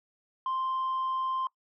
sine tone, 1046.5 Hz, C6, in tune, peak -26 dBFS, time 0.46-1.47 s, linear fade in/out 2 ms, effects noise-tail reverb RT60 0.1 s tail -23 dB re dry + tanh soft clip ceiling -26 dBFS

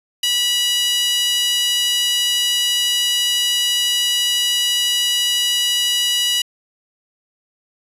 5% pulse tone with high-pass filter, 974 Hz, B5, 24 cents flat, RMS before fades -18 dBFS, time 0.23-6.42 s, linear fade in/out 5 ms, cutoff 2700 Hz, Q 6.1, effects resampled to 32000 Hz

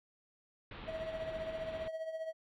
pink low-pass noise, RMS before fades -48 dBFS, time 0.71-1.88 s, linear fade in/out 2 ms, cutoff 3800 Hz, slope 48 dB/octave
triangle tone with tremolo, 643 Hz, E5, 43 cents flat, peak -33 dBFS, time 0.87-2.33 s, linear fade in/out 20 ms, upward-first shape triangle, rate 15 Hz, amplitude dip 70%
effects none

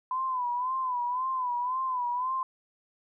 sine tone with vibrato, 1007 Hz, B5, 33 cents sharp, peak -27 dBFS, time 0.11-2.43 s, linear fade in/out 2 ms, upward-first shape sine, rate 1.9 Hz, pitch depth 77 cents each way, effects none

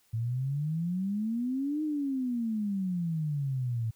sine exponential two-way sweep, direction up then down, 110.1 to 311.1 to 110.1 Hz, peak -28 dBFS, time 0.13-3.91 s, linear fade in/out 10 ms, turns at 1.83 s, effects white hiss -67 dBFS RMS until 3.95 s

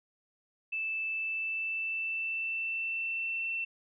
sine tone with pitch glide, 2637 to 2689 Hz, E7 to E7, 0 to +34 cents, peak -31 dBFS, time 0.72-3.65 s, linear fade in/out 10 ms, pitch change +34 cents, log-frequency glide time 1.08-3.46 s, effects none

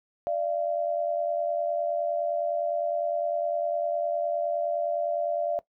sine tone pair together, 591.2 / 681 Hz, D5 / F5, +11 / -44 cents, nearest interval major second, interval 245 cents, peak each -28 dBFS, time 0.27-5.59 s, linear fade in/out 0 ms, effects noise-tail reverb RT60 0.1 s tail -18 dB re dry

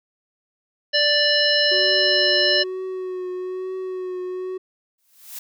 harmonic tone, 587.3 Hz, D5, in tune, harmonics 1 / 3 / 5 / 7 / 9, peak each -22 / -22 / -22 / -22 / -22 dBFS, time 0.93-2.64 s, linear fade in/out 20 ms
triangle tone with vibrato, 370 Hz, F#4, in tune, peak -24 dBFS, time 1.71-4.58 s, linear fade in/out 10 ms, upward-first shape triangle, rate 1.1 Hz, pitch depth 28 cents each way
blue noise with exponential growth, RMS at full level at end -31 dBFS, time 4.98-5.39 s, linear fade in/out 5 ms, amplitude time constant 87 ms
effects none

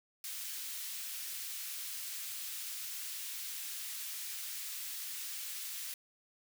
white high-pass noise, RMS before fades -42 dBFS, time 0.24-5.94 s, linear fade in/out 2 ms, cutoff 2100 Hz, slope 12 dB/octave, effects none

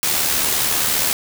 white noise with amplitude modulation, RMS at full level -17 dBFS, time 0.03-1.13 s, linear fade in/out 0 ms, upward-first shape sine, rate 75 Hz, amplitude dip 40%, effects none

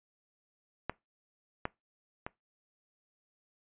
clicks, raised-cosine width 0.5 ms, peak -17 / -17 / -22 dBFS, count 3, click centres 0.896 / 1.654 / 2.265 s, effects noise-tail reverb RT60 0.2 s tail -22 dB re dry + resampled to 8000 Hz

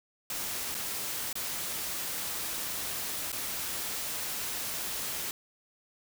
white noise with dropouts, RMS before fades -35 dBFS, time 0.3-5.31 s, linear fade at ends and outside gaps 2 ms, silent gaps 0.745-0.749 / 1.329-1.354 / 3.319-3.327 s, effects none

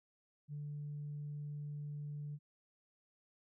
sine tone, 146.83 Hz, D3, in tune, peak -40 dBFS, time 0.48-2.39 s, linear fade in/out 50 ms, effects tanh soft clip ceiling -37 dBFS

